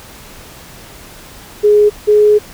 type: tone pair in turn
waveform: sine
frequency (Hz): 417.4 / 420.1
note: G#4 / G#4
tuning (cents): +9 / +20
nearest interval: unison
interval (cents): 11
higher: second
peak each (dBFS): -5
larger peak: neither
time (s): 1.63-1.9 / 2.07-2.39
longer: second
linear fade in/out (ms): 20
effects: pink hiss -36 dBFS RMS until 2.53 s